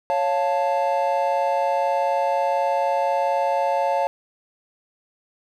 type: chord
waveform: triangle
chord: Db augmented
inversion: none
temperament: equal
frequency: 554.4 / 698.5 / 880 Hz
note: Db5 / F5 / A5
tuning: 0 / 0 / 0 cents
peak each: -21 / -22 / -21 dBFS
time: 0.1-4.07 s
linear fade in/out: 0 ms
effects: none